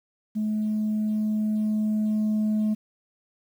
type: tone with level ramp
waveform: sine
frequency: 214.2 Hz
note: A3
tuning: 46 cents flat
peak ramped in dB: -22 to -18 dBFS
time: 0.35-2.75 s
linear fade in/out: 20 ms
effects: tanh soft clip ceiling -20 dBFS + 9-bit